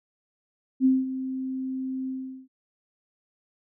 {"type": "tone with ADSR envelope", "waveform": "sine", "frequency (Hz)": 261.6, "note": "C4", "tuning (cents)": 0, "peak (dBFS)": -15, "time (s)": [0.8, 2.48], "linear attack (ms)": 52, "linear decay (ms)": 200, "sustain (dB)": -13, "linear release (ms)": 400, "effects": []}